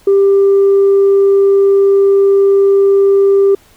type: tone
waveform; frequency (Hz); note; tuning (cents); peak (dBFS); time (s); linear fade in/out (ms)
sine; 394.9; G4; +13; -4; 0.07-3.55; 5
effects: tanh soft clip ceiling -3 dBFS + pink hiss -47 dBFS RMS until 3.76 s